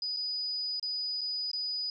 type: tone with dropouts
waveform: sine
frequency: 4960 Hz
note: D#8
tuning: 6 cents flat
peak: -31 dBFS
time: 0.02-1.9 s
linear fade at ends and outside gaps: 2 ms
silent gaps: 0.165-0.169 / 0.797-0.827 / 1.21-1.214 / 1.515-1.532 s
effects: none